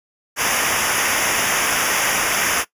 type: noise with comb filter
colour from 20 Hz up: pink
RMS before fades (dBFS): -19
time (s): 0.36-2.65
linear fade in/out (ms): 50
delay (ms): 0.24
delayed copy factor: -0.95
effects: noise-tail reverb RT60 0.1 s tail -18 dB re dry + resampled to 32000 Hz